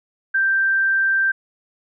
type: tone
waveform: sine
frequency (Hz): 1570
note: G6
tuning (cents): +2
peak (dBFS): -15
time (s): 0.34-1.32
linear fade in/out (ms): 10
effects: none